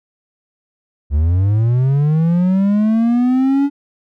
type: linear sweep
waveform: triangle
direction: up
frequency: 69.3 to 285.9 Hz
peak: -9 dBFS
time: 1.1-3.7 s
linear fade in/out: 50 ms
effects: none